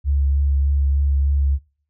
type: tone with vibrato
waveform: sine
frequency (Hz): 70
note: C#2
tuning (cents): +18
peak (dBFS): -15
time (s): 0.04-1.59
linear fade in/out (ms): 50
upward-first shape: triangle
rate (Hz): 3.3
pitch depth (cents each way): 23
effects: noise-tail reverb RT60 0.5 s tail -21 dB re dry